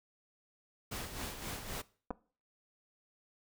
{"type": "noise with tremolo", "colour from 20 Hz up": "pink", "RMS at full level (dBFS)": -40, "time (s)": [0.91, 1.82], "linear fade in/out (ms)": 10, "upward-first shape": "sine", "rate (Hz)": 3.8, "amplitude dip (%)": 55}
{"type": "clicks", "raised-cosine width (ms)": 1, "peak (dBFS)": -24, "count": 2, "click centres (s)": [2.106, 2.11]}
{"effects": ["noise-tail reverb RT60 0.4 s tail -20 dB re dry"]}